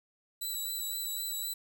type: tone with vibrato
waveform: 5% pulse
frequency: 3951 Hz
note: B7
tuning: in tune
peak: -27 dBFS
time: 0.41-1.54 s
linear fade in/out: 10 ms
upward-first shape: sine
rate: 3.9 Hz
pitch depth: 20 cents each way
effects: 10-bit